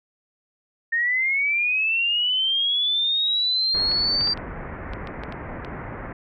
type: linear sweep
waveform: sine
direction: up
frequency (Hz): 1824 to 4708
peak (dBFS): -19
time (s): 0.92-4.34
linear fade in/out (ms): 10
type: low-pass noise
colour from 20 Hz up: pink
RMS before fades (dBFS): -34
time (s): 3.74-6.13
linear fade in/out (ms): 5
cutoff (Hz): 2100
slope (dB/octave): 48
type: clicks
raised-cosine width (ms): 0.3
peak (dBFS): -19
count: 9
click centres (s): 3.916 / 4.21 / 4.274 / 4.375 / 4.935 / 5.073 / 5.236 / 5.324 / 5.648
effects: none